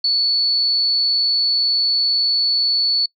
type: tone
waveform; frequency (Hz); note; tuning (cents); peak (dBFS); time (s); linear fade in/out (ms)
sine; 4439; C#8; +2; -14; 0.04-3.06; 5
effects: noise-tail reverb RT60 0.1 s tail -25 dB re dry